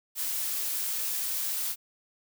blue noise, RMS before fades -31 dBFS, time 0.15-1.76 s, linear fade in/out 50 ms, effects none

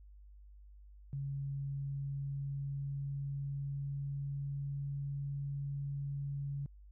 sine tone with pitch glide, 138.59 to 140.36 Hz, C#3 to C#3, 0 to +22 cents, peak -36 dBFS, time 1.13-6.66 s, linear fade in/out 0 ms, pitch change +22 cents, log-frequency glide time 1.27-5.15 s, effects added 50 Hz sine -53 dBFS peak until 6.91 s

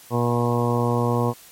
harmonic tone, 120 Hz, B2, 49 cents flat, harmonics 1 / 2 / 3 / 4 / 5 / 6 / 7 / 8 / 9, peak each -22 / -25 / -29 / -25 / -32 / -32 / -32 / -30 / -30 dBFS, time 0.1-1.34 s, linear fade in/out 50 ms, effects white hiss -47 dBFS RMS until 1.51 s + MP3 64 kbps

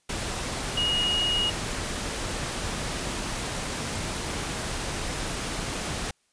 sine tone in noise, 2880 Hz, F#7, 47 cents flat, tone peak -23 dBFS, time 0.77-1.5 s, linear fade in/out 5 ms, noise pink, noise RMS -31 dBFS, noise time 0.09-6.11 s, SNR +5 dB, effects white hiss -69 dBFS RMS until 6.32 s + resampled to 22050 Hz

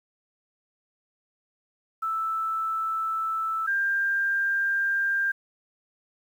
sine tone pair in turn, 1318.5 / 1593.4 Hz, E6 / G6, 0 / +28 cents, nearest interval minor third, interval 328 cents, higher second, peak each -25 / -22 dBFS, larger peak second, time 2.02-3.67 / 3.67-5.32 s, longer neither, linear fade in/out 10 ms, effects 9-bit

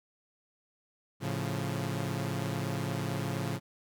sawtooth chord, A augmented, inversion none, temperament equal, 110 / 138.59 / 174.61 Hz, A2 / C#3 / E#3, 0 / 0 / 0 cents, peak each -32 / -31 / -33 dBFS, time 1.2-3.6 s, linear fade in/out 50 ms, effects none

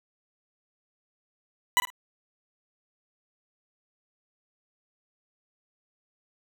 20% pulse tone with echo, 987.8 Hz, B5, in tune, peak -13 dBFS, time 1.77-1.8 s, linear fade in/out 0 ms, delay 51 ms, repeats 2, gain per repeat -13 dB, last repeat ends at 1.902 s, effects none

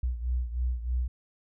sine beating tone pair, 60.7 / 63.9 Hz, B1 / C2, -29 / -40 cents, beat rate 3.2 Hz, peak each -28 / -33 dBFS, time 0.03-1.08 s, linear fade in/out 5 ms, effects none

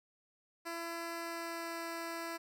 10% pulse tone with pitch glide, 336.1 to 333.6 Hz, E4 to E4, +34 to +21 cents, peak -31 dBFS, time 0.65-2.38 s, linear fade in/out 20 ms, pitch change -13 cents, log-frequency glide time 1.19-1.85 s, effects none

